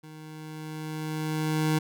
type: tone with level ramp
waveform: 25% pulse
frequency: 155.56 Hz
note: D#3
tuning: in tune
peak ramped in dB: -40 to -18 dBFS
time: 0.03-1.79 s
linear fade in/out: 10 ms
effects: none